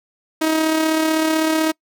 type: tone with amplitude modulation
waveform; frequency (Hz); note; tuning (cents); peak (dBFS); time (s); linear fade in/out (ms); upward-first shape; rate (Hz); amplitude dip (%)
sawtooth; 316.7; D#4; +31; -10; 0.41-1.72; 10; sine; 35.9; 40
effects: noise-tail reverb RT60 0.1 s tail -26 dB re dry